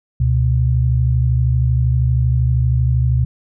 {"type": "tone pair together", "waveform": "sine", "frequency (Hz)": [71.26, 124], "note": ["C#2", "B2"], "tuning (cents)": [48, 7], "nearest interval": "minor seventh", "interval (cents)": 959, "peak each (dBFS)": [-16, -14], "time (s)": [0.2, 3.25], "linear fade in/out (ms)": 5, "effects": []}